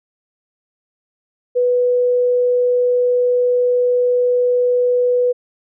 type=tone; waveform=sine; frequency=493.1 Hz; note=B4; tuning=3 cents flat; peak=-12 dBFS; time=1.55-5.33 s; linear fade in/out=20 ms; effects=none